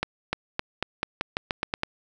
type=accelerating click train; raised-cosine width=0.3 ms; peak=-9 dBFS; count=11; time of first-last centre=0.03-1.834 s; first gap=300 ms; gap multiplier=0.88; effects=none